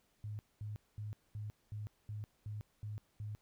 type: tone bursts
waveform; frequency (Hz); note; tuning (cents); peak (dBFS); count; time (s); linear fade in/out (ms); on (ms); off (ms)
sine; 105.5; G#2; +28; -40; 9; 0.24-3.35; 0; 150; 220
effects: pink hiss -75 dBFS RMS until 3.41 s